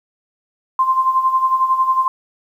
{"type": "tone with tremolo", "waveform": "sine", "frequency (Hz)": 1046.5, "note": "C6", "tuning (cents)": 0, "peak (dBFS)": -10, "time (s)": [0.79, 2.08], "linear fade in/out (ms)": 2, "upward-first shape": "sine", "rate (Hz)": 11, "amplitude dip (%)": 65, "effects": ["8-bit"]}